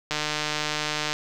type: click train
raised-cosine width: 0.2 ms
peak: -9 dBFS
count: 155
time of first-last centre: 0.11-1.13 s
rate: 151 Hz
effects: none